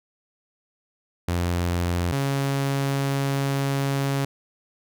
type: tone pair in turn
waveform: sawtooth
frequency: 87.31 / 138.12 Hz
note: F2 / C#3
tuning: 0 / -6 cents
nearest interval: minor sixth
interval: 794 cents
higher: second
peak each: -18 dBFS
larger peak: neither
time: 1.28-2.12 / 2.12-4.25 s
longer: second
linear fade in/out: 5 ms
effects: none